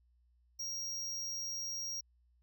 square tone, 5630 Hz, F8, 13 cents sharp, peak -38 dBFS, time 0.59-2.01 s, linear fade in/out 10 ms, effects added 60 Hz sine -67 dBFS peak until 2.42 s

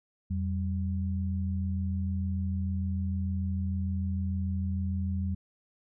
sine tone pair together, 85.7 / 192.39 Hz, F2 / G3, -32 / -32 cents, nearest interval octave + major second, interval 1400 cents, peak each -29 / -33 dBFS, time 0.3-5.35 s, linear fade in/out 10 ms, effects none

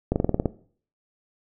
slowing click train, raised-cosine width 2 ms, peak -8 dBFS, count 8, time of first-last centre 0.12-0.458 s, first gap 39 ms, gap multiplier 1.07, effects noise-tail reverb RT60 0.5 s tail -18 dB re dry

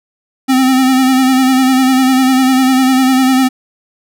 square tone with vibrato, 260.7 Hz, C4, 6 cents flat, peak -8 dBFS, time 0.48-3.49 s, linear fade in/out 20 ms, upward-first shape sine, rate 10 Hz, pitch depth 39 cents each way, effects none

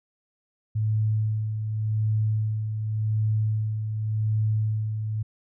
sine tone with tremolo, 108.3 Hz, A2, 27 cents flat, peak -20 dBFS, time 0.75-5.23 s, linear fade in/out 10 ms, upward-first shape sine, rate 0.88 Hz, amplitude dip 50%, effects none

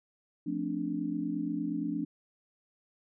sine chord, D minor seventh, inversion first, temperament equal with one note detuned, 174.61 / 220 / 265.1 / 293.7 Hz, F3 / A3 / C4 / D4, 0 / 0 / +23 / 0 cents, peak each -38 / -38 / -37 / -33 dBFS, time 0.46-2.05 s, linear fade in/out 10 ms, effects none

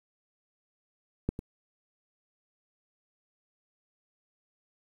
clicks, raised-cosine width 3 ms, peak -14 / -24 dBFS, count 2, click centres 1.29 / 1.391 s, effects 9-bit

